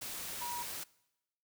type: tone in noise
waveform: sine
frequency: 960 Hz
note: B5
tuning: 49 cents flat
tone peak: -38 dBFS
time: 0.41-0.63 s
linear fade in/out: 10 ms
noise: white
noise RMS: -42 dBFS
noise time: 0.01-0.84 s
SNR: +1 dB
effects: noise-tail reverb RT60 0.9 s tail -22 dB re dry